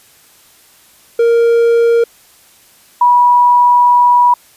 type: tone pair in turn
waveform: triangle / sine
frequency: 466.2 / 973.7 Hz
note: A#4 / B5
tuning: 0 / -25 cents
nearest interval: octave + minor second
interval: 1275 cents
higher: second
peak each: -5 dBFS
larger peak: neither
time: 1.19-2.04 / 3.01-4.34 s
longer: second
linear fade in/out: 5 ms
effects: white hiss -46 dBFS RMS until 4.56 s + resampled to 32000 Hz